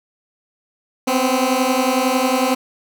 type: beating tone pair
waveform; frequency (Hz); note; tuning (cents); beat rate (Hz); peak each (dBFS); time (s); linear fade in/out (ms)
15% pulse; 252.8 / 263.8; B3 / C4; +41 / +14; 11; -12; 1.07-2.55; 10
effects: none